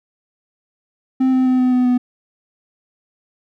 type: tone with pitch steps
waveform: triangle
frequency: 260.7 / 258.2 / 255.6 / 253.1 / 250.7 / 248.2 Hz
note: C4 / C4 / C4 / B3 / B3 / B3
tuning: -6 / -23 / -40 / +43 / +26 / +9 cents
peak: -10 dBFS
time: 1.2-1.98 s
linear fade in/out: 10 ms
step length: 130 ms
effects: none